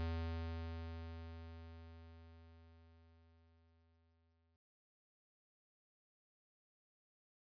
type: tone with exponential decay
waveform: square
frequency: 82.41 Hz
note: E2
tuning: in tune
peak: -38 dBFS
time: 0-4.56 s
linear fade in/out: 0 ms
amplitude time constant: 990 ms
effects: resampled to 11025 Hz